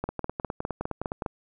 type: two click trains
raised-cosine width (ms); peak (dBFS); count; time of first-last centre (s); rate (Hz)
1; -15 / -16; 7 / 12; 0.04-1.262 / 0.09-1.222; 4.91 / 9.72
effects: none